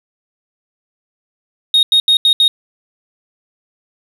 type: tone bursts at uneven times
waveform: sine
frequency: 3729 Hz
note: A#7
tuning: in tune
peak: -5 dBFS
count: 5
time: 1.74-1.83 / 1.92-2 / 2.08-2.17 / 2.25-2.33 / 2.4-2.48 s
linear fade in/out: 2 ms
effects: tanh soft clip ceiling -6 dBFS + 7-bit